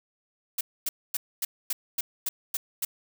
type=noise bursts; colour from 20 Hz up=blue; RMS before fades=-28 dBFS; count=9; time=0.58-2.85 s; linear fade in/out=5 ms; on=30 ms; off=250 ms; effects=none